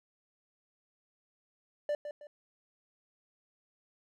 triangle tone with echo, 589 Hz, D5, 5 cents sharp, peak -27 dBFS, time 1.89-1.95 s, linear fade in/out 2 ms, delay 160 ms, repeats 2, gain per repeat -9 dB, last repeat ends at 2.27 s, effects none

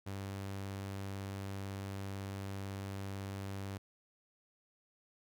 sawtooth tone, 98 Hz, G2, in tune, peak -36 dBFS, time 0.06-3.78 s, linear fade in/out 10 ms, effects none

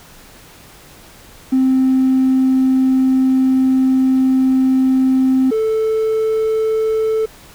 triangle tone pair in turn, 261.6 / 440 Hz, C4 / A4, 0 / 0 cents, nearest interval major sixth, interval 900 cents, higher second, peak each -7 / -11 dBFS, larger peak first, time 1.52-5.51 / 5.51-7.26 s, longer first, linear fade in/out 10 ms, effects tanh soft clip ceiling -7 dBFS + pink hiss -42 dBFS RMS until 7.54 s

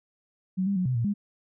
sine tone with pitch steps, 186.9 / 199.1 / 182.7 / 127.3 / 117.1 / 203.9 Hz, F#3 / G3 / F#3 / C3 / A#2 / G#3, +18 / +27 / -22 / -47 / +8 / -32 cents, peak -23 dBFS, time 0.57-1.14 s, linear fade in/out 20 ms, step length 95 ms, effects none

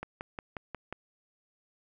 click train, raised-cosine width 0.5 ms, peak -22 dBFS, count 6, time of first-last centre 0.03-0.926 s, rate 5.58 Hz, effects none

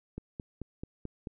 click train, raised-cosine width 3 ms, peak -25 dBFS, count 6, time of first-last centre 0.18-1.272 s, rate 4.58 Hz, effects none

